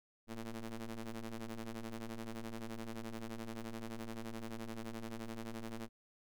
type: ring-modulated tone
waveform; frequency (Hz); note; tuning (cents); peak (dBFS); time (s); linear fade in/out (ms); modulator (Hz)
sawtooth; 112.2; A2; +34; -35; 0.27-5.89; 50; 118
effects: none